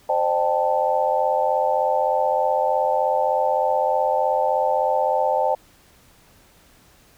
sine chord, A half-diminished seventh, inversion first, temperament equal with one note detuned, 523.3 / 606.6 / 784 / 880 Hz, C5 / Eb5 / G5 / A5, 0 / -44 / 0 / 0 cents, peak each -23 dBFS, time 0.09-5.55 s, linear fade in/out 5 ms, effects pink hiss -54 dBFS RMS until 7.17 s

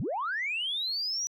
sine linear sweep, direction up, 88.5 to 5920 Hz, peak -28 dBFS, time 0-1.27 s, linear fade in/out 0 ms, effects tanh soft clip ceiling -24 dBFS

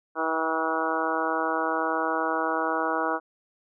harmonic tone with a mistuned harmonic, 161.1 Hz, E3, 39 cents flat, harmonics 2 / 3 / 4 / 5 / 6 / 7 / 8 / 9, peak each -32 / -32 / -32 / -32 / -32 / -32 / -32 / -32 dBFS, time 0.15-3.2 s, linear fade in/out 50 ms, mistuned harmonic 5, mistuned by -17 cents, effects none

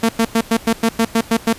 sawtooth tone bursts, 227.4 Hz, A#3, 43 cents flat, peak -8 dBFS, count 10, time 0.03-1.53 s, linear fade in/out 5 ms, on 60 ms, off 100 ms, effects pink hiss -38 dBFS RMS until 1.58 s + resampled to 32000 Hz

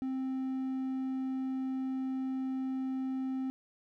triangle tone, 262.6 Hz, C4, 6 cents sharp, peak -30 dBFS, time 0.02-3.5 s, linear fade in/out 0 ms, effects none

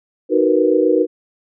sine chord, B major seventh, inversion first, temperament equal with one note detuned, 311.1 / 371.9 / 466.2 / 493.9 Hz, D#4 / F#4 / A#4 / B4, 0 / +9 / 0 / 0 cents, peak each -17 dBFS, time 0.29-1.07 s, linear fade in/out 50 ms, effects none

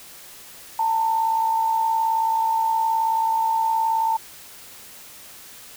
sine tone with amplitude modulation, 897 Hz, A5, 33 cents sharp, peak -16 dBFS, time 0.79-4.17 s, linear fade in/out 5 ms, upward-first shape sine, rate 58.9 Hz, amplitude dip 45%, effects white hiss -43 dBFS RMS until 5.76 s

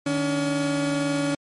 30% pulse tone pair together, 152.64 / 283.2 Hz, D#3 / C#4, -33 / +37 cents, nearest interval major seventh, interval 1070 cents, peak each -27 / -20 dBFS, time 0.06-1.35 s, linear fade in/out 5 ms, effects MP3 48 kbps

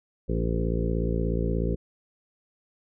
harmonic tone with a mistuned harmonic, 56.7 Hz, A#1, 47 cents flat, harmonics 1 / 2 / 3 / 4 / 5 / 6 / 7 / 8 / 9, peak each -27 / -32 / -30 / -35 / -36 / -38 / -34 / -35 / -37 dBFS, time 0.28-1.76 s, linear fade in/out 20 ms, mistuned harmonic 6, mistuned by +23 cents, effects none

